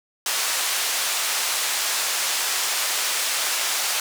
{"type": "band-pass noise", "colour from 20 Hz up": "white", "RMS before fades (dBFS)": -24, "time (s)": [0.26, 4], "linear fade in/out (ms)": 2, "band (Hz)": [680, 8800], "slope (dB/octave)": 12, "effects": []}